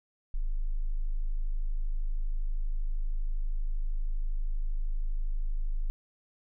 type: tone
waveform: sine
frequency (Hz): 26.31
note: G#0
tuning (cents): +23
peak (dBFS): -26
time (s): 0.34-5.9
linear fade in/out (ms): 0
effects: none